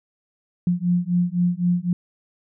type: beating tone pair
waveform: sine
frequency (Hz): 174.61 / 178.51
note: F3 / F3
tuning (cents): 0 / +38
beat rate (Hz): 3.9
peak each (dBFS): -21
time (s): 0.67-1.93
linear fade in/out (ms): 2
effects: none